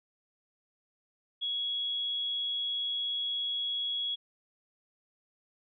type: tone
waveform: sine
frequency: 3339 Hz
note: G#7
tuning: 9 cents sharp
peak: -30 dBFS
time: 1.41-4.16 s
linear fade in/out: 20 ms
effects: none